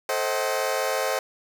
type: chord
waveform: sawtooth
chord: A diminished seventh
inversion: none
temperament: just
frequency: 440 / 528 / 633.6 / 760.3 Hz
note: A4 / C5 / Eb5 / Gb5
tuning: 0 / +16 / +31 / +47 cents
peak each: -27 / -23 / -25 / -27 dBFS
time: 0.09-1.19 s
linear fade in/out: 2 ms
effects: none